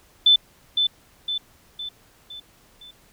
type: tone with echo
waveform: sine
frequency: 3520 Hz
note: A7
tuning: in tune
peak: -11 dBFS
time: 0.26-0.36 s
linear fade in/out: 5 ms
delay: 510 ms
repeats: 5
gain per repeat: -6 dB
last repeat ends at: 2.91 s
effects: pink hiss -56 dBFS RMS until 3.12 s